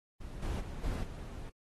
brown noise with level steps, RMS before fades -44 / -35 / -42 / -35 / -43 dBFS, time 0.2-1.5 s, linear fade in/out 10 ms, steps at 0.42 / 0.6 / 0.83 / 1.03 s, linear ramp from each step 10 ms, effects AAC 32 kbps

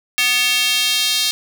square tone with high-pass filter sweep, 246.9 Hz, B3, in tune, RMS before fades -17 dBFS, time 0.18-1.31 s, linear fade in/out 0 ms, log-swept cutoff 2500 to 3800 Hz, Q 2.4, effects none

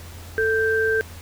sine tone pair together, 442.6 / 1568 Hz, A4 / G6, +10 / 0 cents, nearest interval octave + minor seventh, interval 2190 cents, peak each -20 / -21 dBFS, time 0.38-1.01 s, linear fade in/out 0 ms, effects added 85 Hz sine -38 dBFS peak until 1.21 s + pink hiss -43 dBFS RMS until 1.21 s

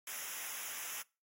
white noise with comb filter, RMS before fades -43 dBFS, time 0.07-1.02 s, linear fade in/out 2 ms, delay 0.23 ms, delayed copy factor -0.85, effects noise-tail reverb RT60 0.3 s tail -24 dB re dry + AAC 48 kbps

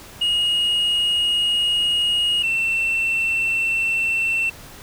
sine tone pair in turn, 2874 / 2690 Hz, F7 / E7, +49 / +34 cents, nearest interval minor second, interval 115 cents, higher first, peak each -14 / -16 dBFS, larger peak first, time 0.21-2.43 / 2.43-4.5 s, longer first, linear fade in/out 10 ms, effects tanh soft clip ceiling -16 dBFS + pink hiss -41 dBFS RMS until 4.82 s

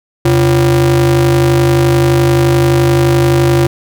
square ring-modulated tone, 106.6 Hz, G#2, 46 cents sharp, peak -5 dBFS, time 0.25-3.67 s, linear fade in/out 5 ms, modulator 239 Hz, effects none

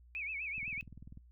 sine tone with vibrato, 2400 Hz, D7, 37 cents sharp, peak -37 dBFS, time 0.15-0.81 s, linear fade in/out 0 ms, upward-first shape sine, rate 7.9 Hz, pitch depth 160 cents each way
click train, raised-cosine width 5 ms, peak -38 dBFS, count 13, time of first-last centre 0.58-1.174 s, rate 20.2 Hz
effects noise-tail reverb RT60 0.1 s tail -22 dB re dry + added 60 Hz sine -57 dBFS peak until 1.31 s

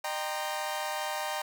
sawtooth chord, C minor seventh, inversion first, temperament equal with one note detuned, 609.1 / 784 / 932.3 / 1046.5 Hz, Eb5 / G5 / Bb5 / C6, -37 / 0 / 0 / 0 cents, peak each -33 / -32 / -33 / -38 dBFS, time 0.04-1.42 s, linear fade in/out 5 ms, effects none

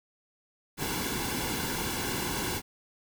pink noise with comb filter, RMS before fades -32 dBFS, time 0.77-2.62 s, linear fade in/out 50 ms, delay 1.6 ms, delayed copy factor -0.65, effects none

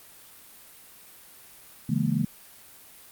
sine chord, A# half-diminished seventh, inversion first, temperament equal with one note detuned, 139.96 / 164.81 / 207.7 / 233.1 Hz, C#3 / E3 / G#3 / A#3, +17 / 0 / 0 / 0 cents, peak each -28 dBFS, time 1.89-2.25 s, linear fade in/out 5 ms, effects white hiss -50 dBFS RMS until 3.11 s + Opus 32 kbps

